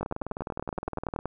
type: two click trains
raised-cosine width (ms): 1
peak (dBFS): -19 / -16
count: 24 / 14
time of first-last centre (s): 0.01-1.189 / 0.03-1.256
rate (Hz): 19.5 / 10.6
effects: none